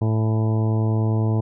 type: harmonic tone with a mistuned harmonic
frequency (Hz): 110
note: A2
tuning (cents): 0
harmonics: 1 / 2 / 3 / 4 / 5 / 6 / 7 / 8 / 9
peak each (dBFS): -18 / -27 / -29 / -32 / -38 / -36 / -41 / -38 / -40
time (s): 0.01-1.41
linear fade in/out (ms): 10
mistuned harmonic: 8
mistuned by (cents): -25
effects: none